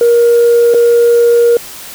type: tone with dropouts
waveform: sine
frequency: 472.3 Hz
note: A#4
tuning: 23 cents sharp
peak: -3 dBFS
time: 0.01-1.57 s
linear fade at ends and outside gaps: 2 ms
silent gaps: 0.739-0.745 s
effects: tanh soft clip ceiling -2 dBFS + white hiss -29 dBFS RMS until 1.94 s